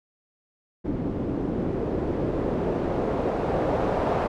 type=noise with low-pass filter sweep; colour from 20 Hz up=white; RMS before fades=-26 dBFS; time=0.84-4.28 s; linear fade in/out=20 ms; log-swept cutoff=290 to 690 Hz; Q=1.4; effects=none